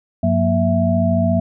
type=tone cluster; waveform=sine; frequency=97.5 / 180.2 / 234.5 / 661 Hz; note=G2 / F#3 / A#3 / E5; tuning=-9 / -45 / +11 / +5 cents; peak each=-19 dBFS; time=0.23-1.4 s; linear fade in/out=5 ms; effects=none